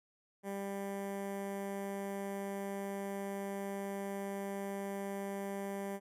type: tone with notch filter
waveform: 15% pulse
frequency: 197.9 Hz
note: G3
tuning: 17 cents sharp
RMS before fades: -40 dBFS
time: 0.43-6 s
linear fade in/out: 50 ms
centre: 4100 Hz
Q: 0.6
effects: resampled to 32000 Hz